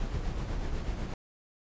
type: noise with tremolo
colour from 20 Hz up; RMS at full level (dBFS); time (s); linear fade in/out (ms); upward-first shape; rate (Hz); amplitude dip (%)
brown; -31; 0-1.14; 2; triangle; 8.1; 45
effects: resampled to 16000 Hz